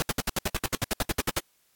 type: noise bursts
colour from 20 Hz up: pink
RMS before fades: -26 dBFS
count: 16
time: 0-1.387 s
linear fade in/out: 0 ms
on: 22 ms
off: 69 ms
effects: white hiss -67 dBFS RMS until 1.75 s + AAC 64 kbps